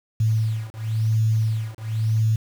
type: beating tone pair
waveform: sine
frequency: 110 / 110.96 Hz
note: A2 / A2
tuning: 0 / +15 cents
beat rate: 0.96 Hz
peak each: -22 dBFS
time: 0.2-2.36 s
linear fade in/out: 5 ms
effects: 7-bit